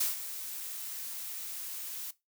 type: noise with ADSR envelope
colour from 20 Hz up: blue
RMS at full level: -28 dBFS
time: 0-2.11 s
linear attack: 8 ms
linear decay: 150 ms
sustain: -12 dB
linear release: 6 ms
effects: noise-tail reverb RT60 0.2 s tail -18 dB re dry